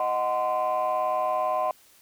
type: chord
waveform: sine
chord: C diminished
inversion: first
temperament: equal with one note detuned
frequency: 622.3 / 740 / 1032.7 Hz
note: Eb5 / Gb5 / C6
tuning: 0 / 0 / -23 cents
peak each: -26 dBFS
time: 0-1.71 s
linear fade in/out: 2 ms
effects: tanh soft clip ceiling -18 dBFS + white hiss -57 dBFS RMS until 2.01 s